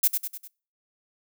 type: noise with echo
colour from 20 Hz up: violet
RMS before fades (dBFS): -19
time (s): 0.03-0.08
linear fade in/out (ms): 10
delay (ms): 100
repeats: 4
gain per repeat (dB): -6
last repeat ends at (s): 0.48
effects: noise-tail reverb RT60 0.4 s tail -25 dB re dry